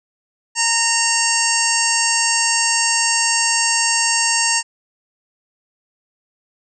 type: harmonic tone with a mistuned harmonic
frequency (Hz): 920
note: A#5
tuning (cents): -23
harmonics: 1 / 2 / 3 / 5 / 6 / 7 / 8 / 9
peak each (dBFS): -23 / -23 / -23 / -23 / -23 / -23 / -23 / -23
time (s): 0.55-4.63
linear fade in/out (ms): 50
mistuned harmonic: 9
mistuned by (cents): -16
effects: none